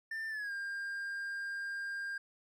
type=tone with pitch glide; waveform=triangle; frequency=1788 to 1602.2 Hz; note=A6 to G6; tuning=+27 to +37 cents; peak=-35 dBFS; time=0.11-2.18 s; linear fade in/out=5 ms; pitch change=-190 cents; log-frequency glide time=0.29-0.52 s; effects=none